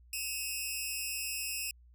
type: tone pair together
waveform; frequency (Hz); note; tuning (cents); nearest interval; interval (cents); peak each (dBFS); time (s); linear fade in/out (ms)
10% pulse; 2548 / 2750; D#7 / F7; +41 / -27; minor second; 132; -28 / -30; 0.13-1.71; 2
effects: added 60 Hz sine -56 dBFS peak until 1.94 s